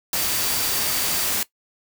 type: tone in noise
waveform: sine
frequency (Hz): 4642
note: D8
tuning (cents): -21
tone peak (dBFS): -32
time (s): 0.16-1.24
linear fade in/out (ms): 2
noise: white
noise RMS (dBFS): -23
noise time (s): 0.13-1.43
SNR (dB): -12
effects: noise-tail reverb RT60 0.1 s tail -18 dB re dry